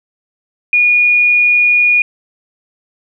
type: tone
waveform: sine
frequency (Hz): 2444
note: D#7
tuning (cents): -32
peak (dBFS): -7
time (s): 0.73-2.02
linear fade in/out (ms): 2
effects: none